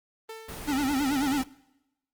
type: tone with exponential decay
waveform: sawtooth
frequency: 445.2 Hz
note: A4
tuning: 20 cents sharp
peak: -33 dBFS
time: 0.29-1.17 s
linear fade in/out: 5 ms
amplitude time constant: 190 ms
type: noise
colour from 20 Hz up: pink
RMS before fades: -39 dBFS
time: 0.48-1.44 s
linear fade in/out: 10 ms
type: tone with vibrato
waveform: square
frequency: 277.2 Hz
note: C#4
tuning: in tune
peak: -25 dBFS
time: 0.67-1.43 s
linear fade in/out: 20 ms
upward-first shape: sine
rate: 9.2 Hz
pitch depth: 120 cents each way
effects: noise-tail reverb RT60 0.9 s tail -21 dB re dry + Opus 24 kbps